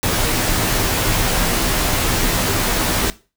pink noise with comb filter, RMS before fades -18 dBFS, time 0.03-3.1 s, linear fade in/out 0 ms, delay 14 ms, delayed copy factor -0.55, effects noise-tail reverb RT60 0.3 s tail -17 dB re dry

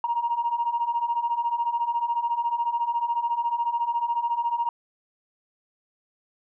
sine beating tone pair, 932.3 / 946.3 Hz, A#5 / A#5, 0 / +26 cents, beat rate 14 Hz, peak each -27 / -24 dBFS, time 0.04-4.69 s, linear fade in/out 2 ms, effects tanh soft clip ceiling -16 dBFS

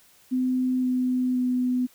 sine tone with pitch steps, 255.2 / 253 / 250.8 Hz, C4 / B3 / B3, -43 / +42 / +27 cents, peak -21 dBFS, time 0.31-1.87 s, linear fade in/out 20 ms, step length 520 ms, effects white hiss -57 dBFS RMS until 1.94 s

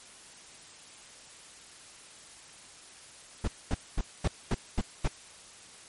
brown noise bursts, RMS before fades -26 dBFS, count 7, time 3.44-5.079 s, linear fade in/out 5 ms, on 37 ms, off 230 ms, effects white hiss -51 dBFS RMS until 5.88 s + MP3 48 kbps

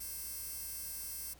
15% pulse tone with high-pass filter, 532 Hz, C5, 29 cents sharp, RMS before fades -43 dBFS, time 0-1.34 s, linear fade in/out 10 ms, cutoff 10000 Hz, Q 0.9, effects added 60 Hz sine -58 dBFS peak until 1.39 s + pink hiss -61 dBFS RMS until 1.39 s

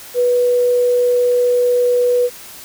sine tone, 490.3 Hz, B4, 13 cents flat, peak -11 dBFS, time 0.14-2.3 s, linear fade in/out 50 ms, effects white hiss -36 dBFS RMS until 2.64 s

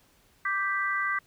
sine chord, G major, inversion second, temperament equal, 1174.7 / 1568 / 1975.5 Hz, D6 / G6 / B6, 0 / 0 / 0 cents, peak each -30 dBFS, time 0.45-1.19 s, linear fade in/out 5 ms, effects pink hiss -63 dBFS RMS until 1.26 s

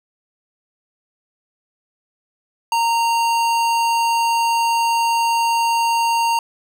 sine tone with hard clipping, 925 Hz, A#5, 14 cents flat, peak -17 dBFS, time 2.72-6.39 s, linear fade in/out 2 ms, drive 18 dB, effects none

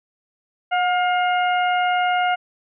harmonic tone with a mistuned harmonic, 710 Hz, F5, 28 cents sharp, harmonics 1 / 2 / 3 / 4, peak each -18 / -24 / -28 / -30 dBFS, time 0.71-2.36 s, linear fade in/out 20 ms, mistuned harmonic 1, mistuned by +34 cents, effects none

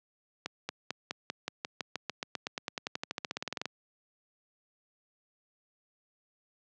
accelerating click train, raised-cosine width 0.2 ms, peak -16 dBFS, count 30, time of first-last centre 0.46-3.656 s, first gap 230 ms, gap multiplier 0.94, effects high-pass 150 Hz 12 dB/octave + low-pass 7000 Hz 12 dB/octave

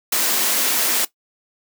white high-pass noise, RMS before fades -19 dBFS, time 0.12-1.05 s, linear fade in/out 5 ms, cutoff 200 Hz, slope 48 dB/octave, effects noise-tail reverb RT60 0.1 s tail -17 dB re dry

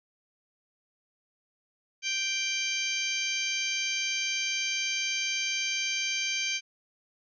harmonic tone, 784 Hz, G5, in tune, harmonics 2 / 3 / 4 / 5 / 6 / 7 / 8, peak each -43 / -31 / -34 / -43 / -37 / -43 / -35 dBFS, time 2.02-6.61 s, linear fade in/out 50 ms, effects none

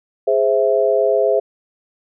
sine chord, Ab augmented, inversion none, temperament equal, 415.3 / 523.3 / 659.3 Hz, Ab4 / C5 / E5, 0 / 0 / 0 cents, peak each -17 dBFS, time 0.27-1.4 s, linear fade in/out 10 ms, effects none

